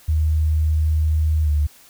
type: tone with pitch glide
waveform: sine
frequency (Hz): 77.78 to 74.27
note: D#2 to D2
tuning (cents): 0 to +20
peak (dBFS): -15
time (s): 0.08-1.67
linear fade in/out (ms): 10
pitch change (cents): -80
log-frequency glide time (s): 1.44-1.49
effects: white hiss -49 dBFS RMS until 1.89 s